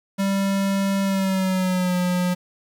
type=tone with pitch glide; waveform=square; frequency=196 to 179.73 Hz; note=G3 to F3; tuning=0 to +50 cents; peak=-20 dBFS; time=0.18-2.35 s; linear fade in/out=20 ms; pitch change=-150 cents; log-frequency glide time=1.03-1.96 s; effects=8-bit